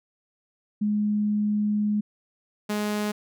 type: tone pair in turn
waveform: sine / sawtooth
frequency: 209.2 / 209.2 Hz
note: G#3 / G#3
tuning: +13 / +13 cents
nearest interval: unison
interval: 0 cents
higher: neither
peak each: -21 dBFS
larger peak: neither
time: 0.81-2.01 / 2.69-3.12 s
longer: first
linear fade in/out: 10 ms
effects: none